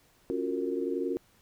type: chord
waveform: sine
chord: Gb major seventh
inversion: second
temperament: equal with one note detuned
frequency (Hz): 277.2 / 349.2 / 370 / 459.7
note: Db4 / F4 / Gb4 / Bb4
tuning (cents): 0 / 0 / 0 / -24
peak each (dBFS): -34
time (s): 0.3-1.17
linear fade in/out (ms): 0
effects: pink hiss -64 dBFS RMS until 1.41 s